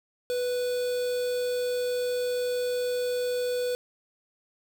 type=tone with quantisation; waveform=triangle; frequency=494.3 Hz; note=B4; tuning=1 cent sharp; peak=-24 dBFS; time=0.3-3.75 s; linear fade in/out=0 ms; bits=6; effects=none